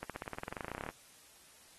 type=accelerating click train; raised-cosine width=0.5 ms; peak=-25 dBFS; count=21; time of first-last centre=0.03-0.89 s; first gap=67 ms; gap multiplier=0.95; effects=white hiss -60 dBFS RMS until 1.78 s + AAC 32 kbps